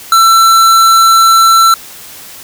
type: tone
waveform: square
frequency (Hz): 1340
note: E6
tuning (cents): +28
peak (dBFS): -4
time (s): 0.12-1.74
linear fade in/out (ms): 2
effects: white hiss -31 dBFS RMS until 2.43 s